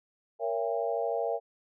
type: chord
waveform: sine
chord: A# diminished seventh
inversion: none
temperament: just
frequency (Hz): 466.2 / 559.4 / 671.3 / 805.5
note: A#4 / C#5 / E5 / G5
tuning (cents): 0 / +16 / +31 / +47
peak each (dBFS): -32 / -34 / -32 / -36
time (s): 0.39-1.4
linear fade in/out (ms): 50
effects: none